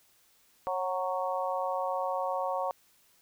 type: harmonic tone with a mistuned harmonic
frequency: 185 Hz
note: F#3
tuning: in tune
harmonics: 3 / 4 / 5 / 6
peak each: -33 / -34 / -35 / -36 dBFS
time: 0.67-2.71 s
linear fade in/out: 0 ms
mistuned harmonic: 3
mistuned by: -23 cents
effects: white hiss -65 dBFS RMS until 3.21 s